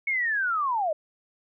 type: linear sweep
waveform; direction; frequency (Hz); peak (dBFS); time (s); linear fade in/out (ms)
sine; down; 2217 to 587.3; -23; 0.07-0.93; 5
effects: none